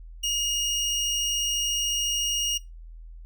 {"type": "tone", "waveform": "25% pulse", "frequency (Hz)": 2859, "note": "F7", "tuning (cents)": 40, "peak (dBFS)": -21, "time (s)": [0.23, 2.58], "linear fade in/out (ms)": 10, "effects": ["noise-tail reverb RT60 0.2 s tail -18 dB re dry", "added 41 Hz sine -40 dBFS peak until 3.25 s"]}